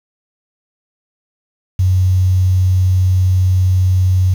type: tone with quantisation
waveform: sine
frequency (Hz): 92.5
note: F#2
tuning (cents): 0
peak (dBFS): -9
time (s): 1.79-4.34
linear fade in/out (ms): 5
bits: 6
effects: none